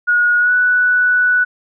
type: tone with pitch glide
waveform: sine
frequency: 1447 to 1480.8 Hz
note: F#6 to F#6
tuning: -39 to +1 cents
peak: -10 dBFS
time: 0.07-1.45 s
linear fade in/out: 20 ms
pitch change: +40 cents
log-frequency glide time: 0.39-0.53 s
effects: none